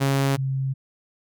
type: tone pair in turn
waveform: sawtooth / sine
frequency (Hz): 137.2 / 133.99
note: C#3 / C3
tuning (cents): -17 / +42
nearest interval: unison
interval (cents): 41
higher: first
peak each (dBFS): -15 / -22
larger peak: first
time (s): 0-0.37 / 0.37-0.74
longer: neither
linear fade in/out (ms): 20
effects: none